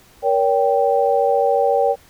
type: chord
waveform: sine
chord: G diminished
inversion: first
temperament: just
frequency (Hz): 470.4 / 564.5 / 784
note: Bb4 / Db5 / G5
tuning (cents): +16 / +31 / 0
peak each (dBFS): -18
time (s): 0.22-1.96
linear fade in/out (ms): 50
effects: pink hiss -50 dBFS RMS until 2.09 s